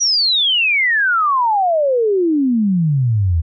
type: exponential sweep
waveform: sine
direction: down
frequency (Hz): 5920 to 77.78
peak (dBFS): -12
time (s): 0-3.42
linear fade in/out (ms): 20
effects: none